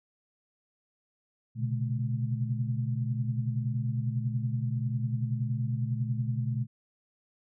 sine tone cluster, 120.2 / 130.5 / 141.9 / 214 Hz, B2 / C3 / C#3 / A3, -46 / -4 / +41 / -48 cents, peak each -29 / -35 / -37 / -37 dBFS, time 1.55-6.67 s, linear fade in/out 50 ms, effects none

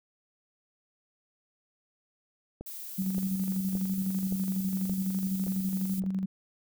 click train, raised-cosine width 2 ms, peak -26 dBFS, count 7, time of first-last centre 2.61-6.039 s, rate 1.75 Hz
violet noise, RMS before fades -41 dBFS, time 2.66-6 s, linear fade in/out 5 ms
sine tone with tremolo, 190.5 Hz, G3, 49 cents flat, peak -26 dBFS, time 2.98-6.26 s, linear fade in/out 10 ms, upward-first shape square, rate 12 Hz, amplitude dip 40%
effects none

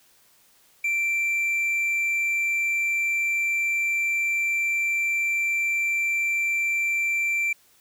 triangle tone, 2349 Hz, D7, in tune, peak -20 dBFS, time 0.84-7.53 s, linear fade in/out 5 ms, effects white hiss -59 dBFS RMS until 7.8 s

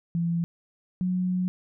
sine tone pair in turn, 169.3 / 182.47 Hz, E3 / F#3, +46 / -24 cents, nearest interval minor second, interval 130 cents, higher second, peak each -23 dBFS, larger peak neither, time 0.15-0.44 / 1.01-1.48 s, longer second, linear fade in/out 0 ms, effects none

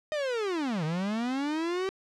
45% pulse linear two-way sweep, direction down then up, 623 to 149.9 to 388.8 Hz, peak -28 dBFS, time 0.12-1.89 s, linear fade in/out 0 ms, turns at 0.84 s, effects low-pass 5000 Hz 12 dB/octave

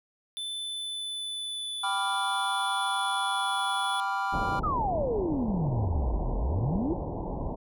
square tone with pitch glide, 3520 to 3424 Hz, A7 to A7, 0 to -48 cents, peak -33 dBFS, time 0.37-4 s, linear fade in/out 0 ms, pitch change -48 cents, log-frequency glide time 0.5-3.59 s
triangle chord, G dominant seventh, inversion none, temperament equal, 784 / 987.8 / 1174.7 / 1396.9 Hz, G5 / B5 / D6 / F6, 0 / 0 / 0 / 0 cents, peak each -30 / -30 / -33 / -31 dBFS, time 1.83-4.6 s, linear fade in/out 10 ms
pink low-pass noise, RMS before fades -33 dBFS, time 4.32-7.56 s, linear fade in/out 20 ms, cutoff 980 Hz, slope 96 dB/octave
sine exponential two-way sweep, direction down then up, 1315 to 36.71 to 366.2 Hz, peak -26 dBFS, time 4.63-6.94 s, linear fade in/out 10 ms, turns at 6.31 s
effects none

